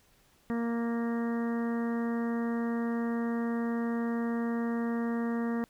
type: harmonic tone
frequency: 233.1 Hz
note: A#3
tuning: in tune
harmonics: 1 / 2 / 3 / 4 / 5 / 6 / 7 / 8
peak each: -29 / -37 / -44 / -46 / -45 / -50 / -50 / -46 dBFS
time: 0.5-5.64 s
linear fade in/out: 0 ms
effects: pink hiss -65 dBFS RMS until 5.69 s